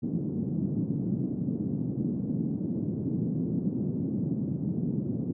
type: band-pass noise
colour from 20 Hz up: white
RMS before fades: -30 dBFS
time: 0.02-5.33 s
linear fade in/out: 20 ms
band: 130 to 260 Hz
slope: 24 dB/octave
effects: none